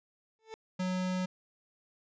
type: tone with exponential growth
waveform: 30% pulse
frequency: 442.5 Hz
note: A4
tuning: 10 cents sharp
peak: -36 dBFS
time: 0.39-0.54 s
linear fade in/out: 0 ms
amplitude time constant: 31 ms
type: tone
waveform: square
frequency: 184.1 Hz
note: F#3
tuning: 8 cents flat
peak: -31 dBFS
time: 0.79-1.26 s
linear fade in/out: 10 ms
effects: resampled to 16000 Hz